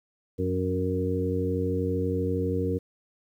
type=harmonic tone with a mistuned harmonic; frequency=92.5 Hz; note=F#2; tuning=in tune; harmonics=1 / 2 / 3 / 4 / 5; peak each=-29 / -33 / -31 / -34 / -29 dBFS; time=0.38-2.79 s; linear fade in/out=20 ms; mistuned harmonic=2; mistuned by=-39 cents; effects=10-bit